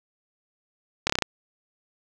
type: slowing click train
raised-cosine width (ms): 0.2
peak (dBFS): -4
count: 6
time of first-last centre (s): 1.07-1.223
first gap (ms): 26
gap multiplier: 1.08
effects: none